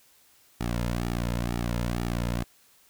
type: tone with flanger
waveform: sawtooth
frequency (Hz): 59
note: A#1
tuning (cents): +22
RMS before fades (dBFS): -29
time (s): 0.6-2.44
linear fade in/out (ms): 10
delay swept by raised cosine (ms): 1.9 to 2.65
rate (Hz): 2.1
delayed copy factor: -1
effects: white hiss -60 dBFS RMS until 2.89 s